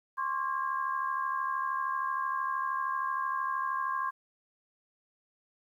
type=tone cluster; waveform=sine; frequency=1058 / 1131 / 1620 Hz; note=C6 / C#6 / G#6; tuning=+19 / +34 / -43 cents; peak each=-31 / -36 / -37 dBFS; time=0.17-4.11 s; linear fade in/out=20 ms; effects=11-bit